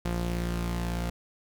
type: tone pair together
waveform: sawtooth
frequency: 58.12 / 174.61 Hz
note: A#1 / F3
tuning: -4 / 0 cents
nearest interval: octave + perfect fifth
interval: 1904 cents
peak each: -26 / -30 dBFS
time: 0.05-1.1 s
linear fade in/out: 5 ms
effects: none